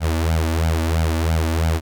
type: tone with flanger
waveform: sawtooth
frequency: 81 Hz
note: E2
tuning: 30 cents flat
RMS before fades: -19 dBFS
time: 0-1.81 s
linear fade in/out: 50 ms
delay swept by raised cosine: 1.3 to 3.5 ms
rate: 3 Hz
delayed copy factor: +0.85
effects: none